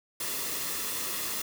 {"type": "noise with comb filter", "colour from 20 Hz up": "white", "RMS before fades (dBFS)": -33, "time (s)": [0.2, 1.42], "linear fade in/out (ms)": 5, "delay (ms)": 1.3, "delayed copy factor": -0.5, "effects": []}